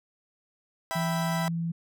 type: chord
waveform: 30% pulse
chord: E minor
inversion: none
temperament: equal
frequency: 659.3 / 784 / 987.8 Hz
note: E5 / G5 / B5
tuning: 0 / 0 / 0 cents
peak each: -31 / -33 / -31 dBFS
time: 0.91-1.48 s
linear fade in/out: 0 ms
type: tone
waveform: sine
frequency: 167.2 Hz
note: E3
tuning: 25 cents sharp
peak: -27 dBFS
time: 0.95-1.72 s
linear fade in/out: 10 ms
effects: none